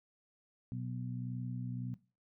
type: harmonic tone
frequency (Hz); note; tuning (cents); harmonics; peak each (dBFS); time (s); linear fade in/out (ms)
61.74; B1; 0; 2 / 3 / 4; -39 / -43 / -45; 0.72-1.94; 0
effects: noise-tail reverb RT60 0.3 s tail -17 dB re dry